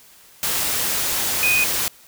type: tone in noise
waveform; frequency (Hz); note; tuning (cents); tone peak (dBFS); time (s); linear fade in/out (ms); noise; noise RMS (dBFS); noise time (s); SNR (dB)
sine; 2489; D#7; 0; -16; 1.43-1.64; 0; white; -22; 0.43-1.88; +3
effects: white hiss -49 dBFS RMS until 2.07 s